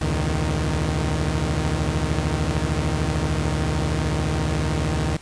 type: tone cluster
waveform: sawtooth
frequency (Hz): 71 / 84.3 / 114.2 / 129 / 155.1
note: C#2 / E2 / A#2 / C3 / D#3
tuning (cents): +42 / +39 / -35 / -24 / -5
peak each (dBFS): -21 / -24 / -26 / -30 / -21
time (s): 0.01-5.17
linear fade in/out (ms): 5
effects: pink hiss -45 dBFS RMS until 5.21 s + resampled to 22050 Hz